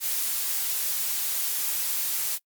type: noise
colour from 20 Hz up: blue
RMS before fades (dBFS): -27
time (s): 0-2.39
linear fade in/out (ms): 50
effects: noise-tail reverb RT60 0.1 s tail -26 dB re dry + Opus 48 kbps